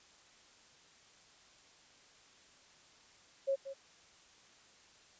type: tone with echo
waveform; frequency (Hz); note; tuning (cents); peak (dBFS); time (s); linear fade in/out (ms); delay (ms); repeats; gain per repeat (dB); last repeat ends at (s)
sine; 545; C#5; -29; -29; 3.47-3.56; 20; 180; 1; -12; 3.74
effects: white hiss -62 dBFS RMS until 5.19 s + resampled to 16000 Hz